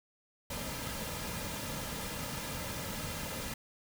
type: noise with comb filter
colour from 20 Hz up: pink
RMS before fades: -39 dBFS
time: 0.5-3.54 s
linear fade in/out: 5 ms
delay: 2.7 ms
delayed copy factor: -0.55
effects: none